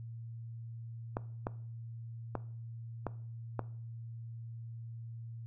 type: clicks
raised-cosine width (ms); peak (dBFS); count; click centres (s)
1; -20; 5; 1.169 / 1.469 / 2.353 / 3.067 / 3.593
effects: noise-tail reverb RT60 0.5 s tail -18 dB re dry + added 115 Hz sine -42 dBFS peak until 5.46 s